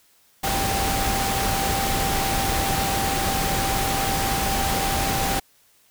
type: tone in noise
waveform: sine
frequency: 784 Hz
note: G5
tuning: in tune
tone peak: -26 dBFS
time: 0.43-5.4 s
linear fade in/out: 10 ms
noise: pink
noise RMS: -24 dBFS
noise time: 0.43-5.4 s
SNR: -5 dB
effects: white hiss -59 dBFS RMS until 5.9 s